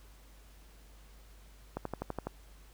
click train, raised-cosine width 1 ms, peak -21 dBFS, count 7, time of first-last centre 1.77-2.27 s, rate 12 Hz, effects added 50 Hz sine -54 dBFS peak until 2.73 s + pink hiss -62 dBFS RMS until 2.73 s

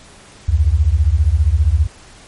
sine beating tone pair, 68.6 / 83.6 Hz, C#2 / E2, -17 / +25 cents, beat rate 15 Hz, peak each -13 / -13 dBFS, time 0.48-1.87 s, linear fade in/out 10 ms, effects pink hiss -42 dBFS RMS until 2.27 s + MP3 48 kbps

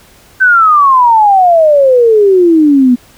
sine exponential sweep, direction down, 1553 to 240 Hz, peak -3 dBFS, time 0.4-2.96 s, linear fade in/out 20 ms, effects pink hiss -42 dBFS RMS until 3.17 s

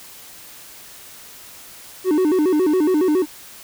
triangle tone with vibrato, 335.2 Hz, E4, 29 cents sharp, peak -12 dBFS, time 2.04-3.26 s, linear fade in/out 50 ms, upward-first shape square, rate 7.2 Hz, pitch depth 180 cents each way, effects white hiss -41 dBFS RMS until 3.63 s

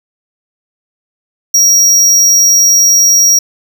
square tone, 5670 Hz, F8, 25 cents sharp, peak -5 dBFS, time 1.54-3.39 s, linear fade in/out 5 ms, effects none

